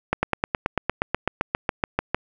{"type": "slowing click train", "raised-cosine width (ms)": 0.5, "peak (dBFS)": -5, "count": 17, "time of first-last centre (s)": [0.13, 2.146], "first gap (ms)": 100, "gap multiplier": 1.03, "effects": []}